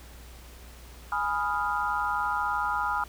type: chord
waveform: sine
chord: F half-diminished seventh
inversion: first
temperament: equal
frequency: 830.6 / 987.8 / 1244.5 / 1396.9 Hz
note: Ab5 / Cb6 / Eb6 / F6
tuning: 0 / 0 / 0 / 0 cents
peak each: -31 dBFS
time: 1.12-3.04 s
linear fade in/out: 2 ms
effects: added 60 Hz sine -46 dBFS peak until 3.08 s + pink hiss -51 dBFS RMS until 3.08 s